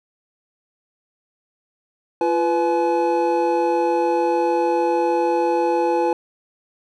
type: tone cluster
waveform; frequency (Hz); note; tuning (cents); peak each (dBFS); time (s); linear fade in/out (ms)
triangle; 343.8 / 496.7 / 850; F4 / B4 / G#5; -27 / +10 / +40; -19; 2.21-6.13; 2
effects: none